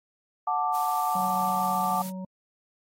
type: chord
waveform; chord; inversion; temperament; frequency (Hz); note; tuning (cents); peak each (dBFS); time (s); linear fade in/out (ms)
sine; D major; first; just; 734.2 / 881 / 1174.7; F#5 / A5 / D6; -14 / +2 / 0; -28; 0.47-2.02; 5
type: noise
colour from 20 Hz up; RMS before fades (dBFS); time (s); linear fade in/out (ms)
blue; -40; 0.73-2.11; 20
type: harmonic tone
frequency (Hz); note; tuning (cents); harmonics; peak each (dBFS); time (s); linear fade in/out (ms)
186.9; F#3; +18; 1 / 3 / 5; -33 / -43 / -47; 1.15-2.25; 5
effects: AAC 48 kbps